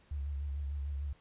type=tone with vibrato; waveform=sine; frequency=71 Hz; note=C#2; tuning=42 cents sharp; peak=-34 dBFS; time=0.11-1.13 s; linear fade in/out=5 ms; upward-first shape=sine; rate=6.7 Hz; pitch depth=54 cents each way; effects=pink hiss -65 dBFS RMS until 1.2 s + resampled to 8000 Hz